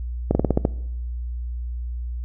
slowing click train, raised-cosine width 2 ms, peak -4 dBFS, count 7, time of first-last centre 0.31-0.651 s, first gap 40 ms, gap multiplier 1.14, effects noise-tail reverb RT60 0.9 s tail -21 dB re dry + added 60 Hz sine -26 dBFS peak until 2.24 s

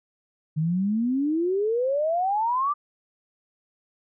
sine exponential sweep, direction up, 150.4 to 1201 Hz, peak -21 dBFS, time 0.56-2.74 s, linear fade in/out 20 ms, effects none

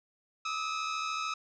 sawtooth tone pair together, 1216 / 1289.5 Hz, D#6 / E6, -40 / -39 cents, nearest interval minor second, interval 101 cents, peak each -36 / -29 dBFS, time 0.45-1.34 s, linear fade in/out 5 ms, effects resampled to 16000 Hz + 11-bit

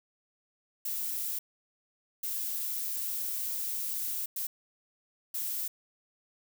violet noise bursts at uneven times, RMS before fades -34 dBFS, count 4, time 0.85-1.39 / 2.23-4.26 / 4.36-4.47 / 5.34-5.68 s, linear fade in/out 5 ms, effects none

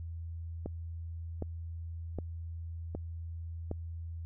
click train, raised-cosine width 2 ms, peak -23 dBFS, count 5, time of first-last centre 0.66-3.713 s, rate 1.31 Hz, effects added 83 Hz sine -38 dBFS peak until 4.25 s

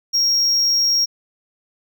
triangle tone, 5588 Hz, F8, in tune, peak -13 dBFS, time 0.13-1.06 s, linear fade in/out 20 ms, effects none

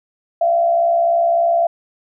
sine tone with frequency modulation, 681 Hz, F5, 44 cents flat, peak -12 dBFS, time 0.41-1.67 s, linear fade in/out 5 ms, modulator 63.5 Hz, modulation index 0.5, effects none

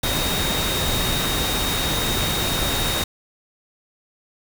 sine tone in noise, 3729 Hz, A#7, in tune, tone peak -26 dBFS, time 0.03-3.04 s, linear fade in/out 5 ms, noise pink, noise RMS -23 dBFS, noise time 0.03-3.04 s, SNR -6 dB, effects none

